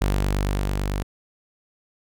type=tone with level ramp; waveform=sawtooth; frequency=49 Hz; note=G1; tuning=in tune; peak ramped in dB=-15 to -20 dBFS; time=0.01-1.03 s; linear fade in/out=10 ms; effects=none